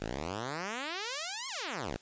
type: exponential two-way sweep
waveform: 5% pulse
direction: up then down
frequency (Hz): 48.45 to 1114 to 48.45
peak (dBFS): -24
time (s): 0-1.97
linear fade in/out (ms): 10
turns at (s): 1.48
effects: white hiss -60 dBFS RMS until 2.01 s + resampled to 16000 Hz